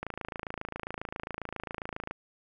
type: click train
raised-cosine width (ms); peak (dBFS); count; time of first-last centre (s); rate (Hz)
0.5; -20; 58; 0.03-2.11; 27.4
effects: none